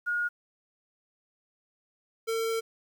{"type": "tone pair in turn", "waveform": ["sine", "square"], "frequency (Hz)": [1435, 452], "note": ["F6", "A4"], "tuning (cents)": [47, 47], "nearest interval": "octave + minor sixth", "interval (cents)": 2000, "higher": "first", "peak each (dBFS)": [-26, -28], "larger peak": "first", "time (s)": [[0.06, 0.29], [2.27, 2.61]], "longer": "second", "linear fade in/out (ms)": 20, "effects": ["10-bit"]}